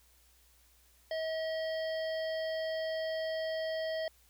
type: harmonic tone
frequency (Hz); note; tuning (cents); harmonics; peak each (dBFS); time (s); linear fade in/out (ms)
640; D#5; +49; 1 / 3 / 5 / 7 / 8; -33 / -43 / -47 / -50 / -51; 1.11-4.08; 2
effects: added 60 Hz sine -66 dBFS peak until 4.29 s + white hiss -66 dBFS RMS until 4.29 s